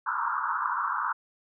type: band-pass noise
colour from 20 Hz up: pink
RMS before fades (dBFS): -29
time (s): 0.06-1.13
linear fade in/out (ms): 10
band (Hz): 920 to 1500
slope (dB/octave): 96
effects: none